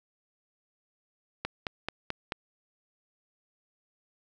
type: click train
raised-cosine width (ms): 0.3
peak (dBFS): -15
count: 5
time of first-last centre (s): 1.45-2.321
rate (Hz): 4.59
effects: none